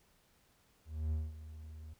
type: tone with ADSR envelope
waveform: triangle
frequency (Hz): 77.78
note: D#2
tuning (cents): 0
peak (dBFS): -29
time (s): 0.85-1.94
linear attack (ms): 270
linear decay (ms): 200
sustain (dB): -15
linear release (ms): 10
effects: pink hiss -70 dBFS RMS until 1.99 s